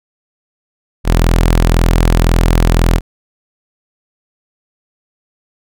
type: tone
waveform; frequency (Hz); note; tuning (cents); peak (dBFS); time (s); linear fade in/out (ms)
sawtooth; 41.93; E1; +30; -4; 1.04-3.01; 50
effects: none